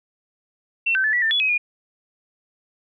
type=tone with pitch steps; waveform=sine; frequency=2704 / 1543 / 1737 / 1946 / 1790 / 3403 / 2540 / 2435 Hz; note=E7 / G6 / A6 / B6 / A6 / G#7 / D#7 / D#7; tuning=+43 / -28 / -23 / -26 / +29 / +41 / +35 / -38 cents; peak=-17 dBFS; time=0.86-1.58 s; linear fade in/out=10 ms; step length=90 ms; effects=none